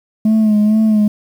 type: tone with vibrato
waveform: sine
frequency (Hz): 214.5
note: A3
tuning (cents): -44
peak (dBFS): -6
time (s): 0.25-1.08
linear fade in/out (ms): 5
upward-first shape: sine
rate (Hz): 2.2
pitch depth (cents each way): 43
effects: tanh soft clip ceiling -8 dBFS + 7-bit